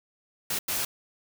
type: noise bursts at uneven times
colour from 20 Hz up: white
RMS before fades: -29 dBFS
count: 2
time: 0.5-0.59 / 0.68-0.85 s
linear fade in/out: 5 ms
effects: none